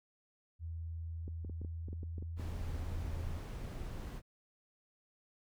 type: tone with pitch glide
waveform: sine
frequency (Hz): 82.41 to 83.13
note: E2 to E2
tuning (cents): 0 to +15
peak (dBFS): -39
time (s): 0.59-3.4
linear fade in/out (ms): 50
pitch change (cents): +15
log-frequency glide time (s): 1.58-2.32
type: clicks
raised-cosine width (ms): 3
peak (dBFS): -34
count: 11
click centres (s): 1.28 / 1.448 / 1.497 / 1.616 / 1.648 / 1.885 / 1.93 / 2.032 / 2.182 / 2.225 / 2.397
type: noise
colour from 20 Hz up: brown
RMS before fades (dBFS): -42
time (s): 2.36-4.22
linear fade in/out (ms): 50
effects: none